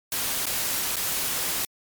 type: noise with dropouts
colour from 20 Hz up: white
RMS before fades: -27 dBFS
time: 0.12-1.65 s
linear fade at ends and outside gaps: 2 ms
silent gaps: 0.457-0.466 / 0.959-0.966 s
effects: MP3 96 kbps